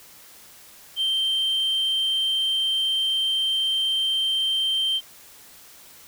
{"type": "tone", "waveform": "sine", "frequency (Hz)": 3136, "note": "G7", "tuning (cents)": 0, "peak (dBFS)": -18, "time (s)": [0.96, 5.01], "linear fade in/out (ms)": 50, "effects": ["tanh soft clip ceiling -19 dBFS", "white hiss -48 dBFS RMS until 6.07 s"]}